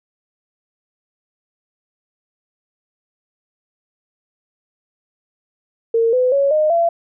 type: tone with pitch steps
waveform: sine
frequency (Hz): 457.6 / 504.8 / 556.9 / 614.4 / 677.8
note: A#4 / B4 / C#5 / D#5 / E5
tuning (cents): -32 / +38 / +8 / -22 / +48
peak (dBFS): -12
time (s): 5.94-6.89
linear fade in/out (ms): 5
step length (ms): 190
effects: none